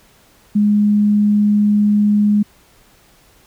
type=tone; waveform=sine; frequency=207.7 Hz; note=G#3; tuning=in tune; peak=-10 dBFS; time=0.55-2.43 s; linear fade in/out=10 ms; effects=pink hiss -51 dBFS RMS until 3.46 s